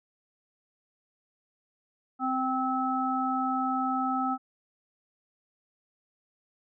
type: harmonic tone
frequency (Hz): 260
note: C4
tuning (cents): -11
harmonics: 1 / 3 / 5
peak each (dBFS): -30 / -30 / -30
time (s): 2.19-4.38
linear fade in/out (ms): 50
effects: none